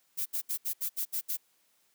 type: noise bursts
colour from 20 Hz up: violet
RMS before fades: -32 dBFS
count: 8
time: 0.17-1.372 s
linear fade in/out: 20 ms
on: 89 ms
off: 70 ms
effects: white hiss -70 dBFS RMS until 1.94 s + high-pass 150 Hz 12 dB/octave